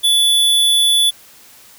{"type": "tone", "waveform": "square", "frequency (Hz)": 3450, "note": "A7", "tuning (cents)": -35, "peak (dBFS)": -11, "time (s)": [0.03, 1.11], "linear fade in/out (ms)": 20, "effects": ["white hiss -44 dBFS RMS until 1.78 s"]}